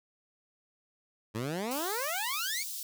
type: exponential sweep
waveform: 15% pulse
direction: up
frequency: 103.83 to 2351 Hz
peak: -26 dBFS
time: 1.34-2.64 s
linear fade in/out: 20 ms
type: high-pass noise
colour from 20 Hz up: white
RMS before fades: -39 dBFS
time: 1.71-2.83 s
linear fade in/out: 2 ms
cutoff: 3900 Hz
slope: 24 dB/octave
effects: none